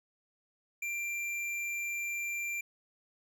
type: tone with hard clipping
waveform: sine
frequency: 2368 Hz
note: D7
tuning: 14 cents sharp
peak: -35 dBFS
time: 0.82-2.61 s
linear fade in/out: 5 ms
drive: 11 dB
effects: none